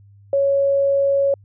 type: tone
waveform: sine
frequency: 555 Hz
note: C#5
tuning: 2 cents sharp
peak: -14 dBFS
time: 0.33-1.34 s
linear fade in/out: 2 ms
effects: added 100 Hz sine -45 dBFS peak until 1.44 s